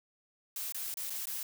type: noise with dropouts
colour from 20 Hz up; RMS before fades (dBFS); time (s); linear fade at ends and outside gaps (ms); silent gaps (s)
blue; -38; 0.56-1.43; 2; 0.723-0.745 / 0.941-0.971 / 1.098-1.103 / 1.256-1.27
effects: none